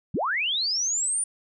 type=linear sweep; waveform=sine; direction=up; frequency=100.6 to 9460 Hz; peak=-23 dBFS; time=0.14-1.24 s; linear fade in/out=5 ms; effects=none